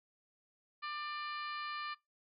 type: harmonic tone with a mistuned harmonic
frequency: 595 Hz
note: D5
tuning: 22 cents sharp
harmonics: 2 / 3 / 4 / 5 / 6 / 7 / 8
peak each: -40 / -46 / -48 / -52 / -58 / -51 / -57 dBFS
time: 0.82-1.95 s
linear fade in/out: 20 ms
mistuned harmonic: 5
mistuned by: -20 cents
effects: noise-tail reverb RT60 0.2 s tail -25 dB re dry + AAC 48 kbps